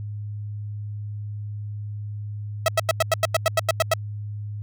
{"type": "tone bursts", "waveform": "sawtooth", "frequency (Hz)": 649, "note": "E5", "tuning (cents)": -27, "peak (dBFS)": -12, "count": 12, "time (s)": [2.66, 3.937], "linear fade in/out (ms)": 2, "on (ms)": 23, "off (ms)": 91, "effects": ["added 104 Hz sine -29 dBFS peak until 4.62 s"]}